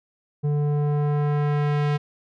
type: tone with low-pass filter sweep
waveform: square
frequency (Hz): 146.83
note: D3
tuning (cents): 0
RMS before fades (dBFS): -22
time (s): 0.43-1.98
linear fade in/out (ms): 20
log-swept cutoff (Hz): 420 to 3300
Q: 0.76
effects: none